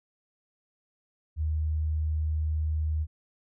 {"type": "tone", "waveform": "sine", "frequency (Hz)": 77.6, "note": "D#2", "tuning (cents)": -4, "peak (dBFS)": -25, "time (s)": [1.36, 3.07], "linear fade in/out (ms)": 50, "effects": []}